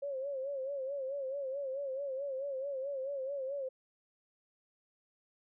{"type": "tone with vibrato", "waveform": "sine", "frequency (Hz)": 545, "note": "C#5", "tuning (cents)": -29, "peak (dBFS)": -35, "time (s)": [0.02, 3.69], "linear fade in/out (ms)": 10, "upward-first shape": "sine", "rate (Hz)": 4.6, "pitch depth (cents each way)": 83, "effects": []}